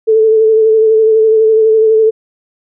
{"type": "tone with vibrato", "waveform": "sine", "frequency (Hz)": 440, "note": "A4", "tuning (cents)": 0, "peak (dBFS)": -5, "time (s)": [0.07, 2.11], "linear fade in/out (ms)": 20, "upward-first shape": "sine", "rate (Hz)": 12, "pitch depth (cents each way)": 26, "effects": []}